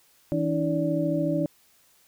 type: tone cluster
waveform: sine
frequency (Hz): 161.8 / 286.7 / 320.4 / 578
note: E3 / D4 / E4 / D5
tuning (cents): -32 / -42 / -49 / -28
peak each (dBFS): -28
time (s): 0.32-1.46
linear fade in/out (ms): 0
effects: white hiss -61 dBFS RMS until 2.07 s